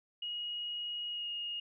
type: tone with pitch glide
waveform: sine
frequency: 2889 to 2857 Hz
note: F#7 to F7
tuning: -42 to +39 cents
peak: -36 dBFS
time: 0.22-1.6 s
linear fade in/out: 5 ms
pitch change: -19 cents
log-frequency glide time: 1.1-1.29 s
effects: none